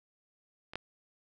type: clicks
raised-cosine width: 0.3 ms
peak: -28 / -18 dBFS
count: 2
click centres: 0.735 / 0.756 s
effects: none